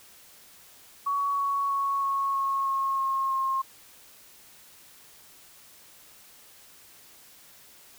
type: tone with pitch steps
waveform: sine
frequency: 1123 / 1115.2 / 1107.5 / 1099.9 / 1092.3 / 1084.7 / 1077.3 / 1069.8 Hz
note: C#6 / C#6 / C#6 / C#6 / C#6 / C#6 / C#6 / C6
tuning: +22 / +10 / -2 / -14 / -26 / -38 / -50 / +38 cents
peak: -24 dBFS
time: 1.06-3.62 s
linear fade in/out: 10 ms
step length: 320 ms
effects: white hiss -53 dBFS RMS until 7.98 s